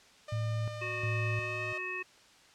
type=tone with pitch glide; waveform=sawtooth; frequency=603 to 618.2 Hz; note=D5 to D#5; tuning=+46 to -11 cents; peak=-37 dBFS; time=0.28-1.78 s; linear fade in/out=5 ms; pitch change=+43 cents; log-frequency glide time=1.33-1.66 s
type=tone with tremolo; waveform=sine; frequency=110.1 Hz; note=A2; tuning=2 cents sharp; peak=-30 dBFS; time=0.32-1.73 s; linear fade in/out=5 ms; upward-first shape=square; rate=1.4 Hz; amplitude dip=70%
type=harmonic tone; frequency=367.4 Hz; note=F#4; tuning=12 cents flat; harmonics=1 / 3 / 5 / 7; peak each=-43 / -44 / -40 / -37 dBFS; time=0.81-2.03 s; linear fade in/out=10 ms
effects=white hiss -59 dBFS RMS until 2.54 s + low-pass 6000 Hz 12 dB/octave